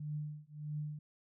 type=tone with tremolo; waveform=sine; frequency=150 Hz; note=D3; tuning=37 cents sharp; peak=-35 dBFS; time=0-0.99 s; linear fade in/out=5 ms; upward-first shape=triangle; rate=1.6 Hz; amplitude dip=100%; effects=none